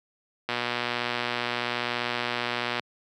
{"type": "click train", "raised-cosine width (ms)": 0.3, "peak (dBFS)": -11, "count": 280, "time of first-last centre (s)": [0.49, 2.796], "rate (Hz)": 121, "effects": ["high-pass 150 Hz 12 dB/octave"]}